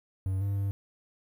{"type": "tone with pitch steps", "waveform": "triangle", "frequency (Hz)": [95.1, 99.7, 99.1], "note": ["F#2", "G2", "G2"], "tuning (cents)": [48, 30, 19], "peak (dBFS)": -25, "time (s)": [0.26, 0.71], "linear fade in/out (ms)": 0, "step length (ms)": 150, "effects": ["10-bit"]}